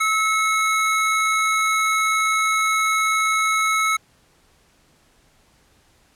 square tone pair together, 1298 / 2183 Hz, E6 / C#7, -27 / -27 cents, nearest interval major sixth, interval 900 cents, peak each -20 / -22 dBFS, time 0-3.97 s, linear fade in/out 10 ms, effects pink hiss -58 dBFS RMS until 6.15 s + low-pass 11000 Hz 12 dB/octave

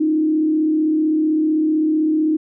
sine tone with frequency modulation, 311.1 Hz, D#4, in tune, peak -14 dBFS, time 0-2.37 s, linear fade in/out 10 ms, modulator 35.7 Hz, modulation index 0.42, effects none

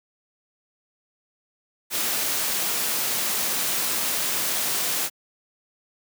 white noise, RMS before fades -25 dBFS, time 1.9-5.1 s, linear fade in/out 50 ms, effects high-pass 150 Hz 12 dB/octave

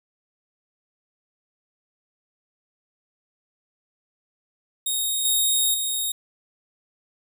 10% pulse tone with level steps, 3729 Hz, A#7, in tune, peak -15 / -11 / -16 dBFS, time 4.86-6.12 s, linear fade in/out 5 ms, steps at 5.25 / 5.74 s, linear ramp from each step 2 ms, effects none

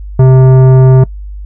sine tone with tanh clipping, 130.4 Hz, C3, 5 cents flat, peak -3 dBFS, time 0.19-1.04 s, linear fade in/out 5 ms, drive 14 dB, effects noise-tail reverb RT60 0.1 s tail -23 dB re dry + added 50 Hz sine -21 dBFS peak until 1.45 s

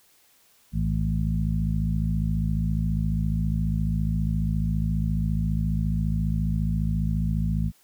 harmonic tone with a mistuned harmonic, 54.6 Hz, A1, 13 cents flat, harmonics 1 / 2 / 3 / 4, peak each -26 / -29 / -26 / -31 dBFS, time 0.72-7.72 s, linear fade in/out 50 ms, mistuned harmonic 1, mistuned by +120 cents, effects white hiss -60 dBFS RMS until 7.83 s

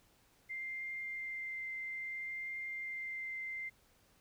sine tone with vibrato, 2093 Hz, C7, in tune, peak -39 dBFS, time 0.49-3.7 s, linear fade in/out 20 ms, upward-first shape triangle, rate 0.6 Hz, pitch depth 10 cents each way, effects pink hiss -69 dBFS RMS until 4.2 s

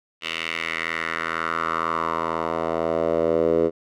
10% pulse tone with band-pass filter sweep, 82.1 Hz, E2, 6 cents flat, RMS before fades -24 dBFS, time 0.21-3.71 s, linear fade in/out 50 ms, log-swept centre 2800 to 440 Hz, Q 3.1, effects none

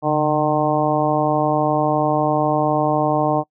harmonic tone with a mistuned harmonic, 151.9 Hz, D#3, 41 cents flat, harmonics 1 / 2 / 3 / 4 / 5 / 6 / 7, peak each -24 / -22 / -25 / -21 / -21 / -25 / -26 dBFS, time 0.02-3.44 s, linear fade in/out 50 ms, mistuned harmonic 1, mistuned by -83 cents, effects noise-tail reverb RT60 0.1 s tail -24 dB re dry

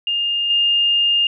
sine tone with level steps, 2820 Hz, F7, 16 cents sharp, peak -17 / -13 dBFS, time 0.07-1.27 s, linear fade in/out 2 ms, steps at 0.5 s, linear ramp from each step 2 ms, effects none

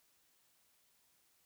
silence, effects white hiss -73 dBFS RMS until 1.45 s

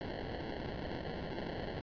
blue noise with sample-and-hold, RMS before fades -41 dBFS, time 0.01-1.81 s, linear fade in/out 0 ms, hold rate 1225 Hz, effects resampled to 11025 Hz

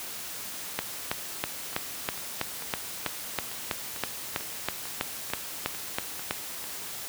two click trains, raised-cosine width 0.3 ms, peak -23 / -10 dBFS, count 12 / 18, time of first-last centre 1.73-6.641 / 0.79-6.309 s, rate 2.24 / 3.08 Hz, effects white hiss -38 dBFS RMS until 7.08 s + high-pass 60 Hz 12 dB/octave

